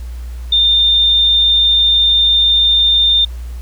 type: tone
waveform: sine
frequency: 3613 Hz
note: A7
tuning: 45 cents sharp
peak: -8 dBFS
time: 0.52-3.25 s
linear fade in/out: 5 ms
effects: added 60 Hz sine -23 dBFS peak until 3.61 s + pink hiss -44 dBFS RMS until 3.61 s